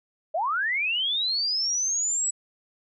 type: linear sweep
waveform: sine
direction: up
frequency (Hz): 587.3 to 7902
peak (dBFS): -23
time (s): 0.34-2.31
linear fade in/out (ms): 10
effects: none